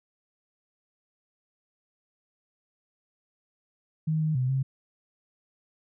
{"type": "tone with pitch steps", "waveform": "sine", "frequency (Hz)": [157.2, 155.9, 127.8, 133.7], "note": ["D#3", "D#3", "C3", "C3"], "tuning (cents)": [18, 4, -40, 38], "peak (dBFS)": -23, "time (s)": [4.07, 4.63], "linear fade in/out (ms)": 10, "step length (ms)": 140, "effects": []}